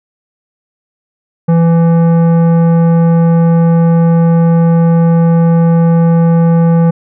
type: tone with tanh clipping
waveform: triangle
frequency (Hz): 167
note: E3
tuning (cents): +23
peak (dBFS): -7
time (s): 1.48-6.91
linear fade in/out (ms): 10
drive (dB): 17
effects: none